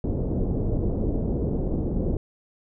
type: low-pass noise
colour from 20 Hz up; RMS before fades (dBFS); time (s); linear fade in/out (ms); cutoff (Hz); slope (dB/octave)
pink; -25; 0.04-2.17; 2; 490; 24
effects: none